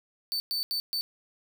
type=tone bursts at uneven times; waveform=45% pulse; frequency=4537 Hz; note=C#8; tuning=39 cents sharp; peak=-27 dBFS; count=4; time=0.32-0.4 / 0.51-0.63 / 0.71-0.8 / 0.93-1.01 s; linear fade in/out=0 ms; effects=none